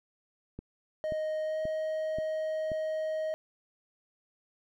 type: click train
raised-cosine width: 3 ms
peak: -27 dBFS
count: 5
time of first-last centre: 0.59-2.718 s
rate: 1.88 Hz
type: tone with pitch glide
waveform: triangle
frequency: 622.3 to 627.7 Hz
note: D#5 to D#5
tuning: 0 to +15 cents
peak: -28 dBFS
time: 1.04-3.34 s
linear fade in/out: 0 ms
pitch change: +15 cents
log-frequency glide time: 1.44-1.59 s
effects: none